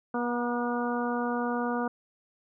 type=harmonic tone with a mistuned harmonic; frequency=241.4 Hz; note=B3; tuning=39 cents flat; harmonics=1 / 2 / 3 / 4 / 5 / 6; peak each=-30 / -33 / -35 / -36 / -37 / -38 dBFS; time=0.14-1.88 s; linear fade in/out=5 ms; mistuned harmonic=4; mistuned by=-18 cents; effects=none